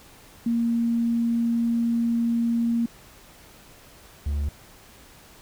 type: tone pair in turn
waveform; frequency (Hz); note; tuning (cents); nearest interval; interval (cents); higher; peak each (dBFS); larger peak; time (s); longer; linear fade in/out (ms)
sine / triangle; 233.1 / 72.33; A#3 / D2; 0 / -26; octave + minor sixth; 2026; first; -20 / -21; first; 0.46-2.86 / 4.26-4.49; first; 5
effects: pink hiss -50 dBFS RMS until 5.41 s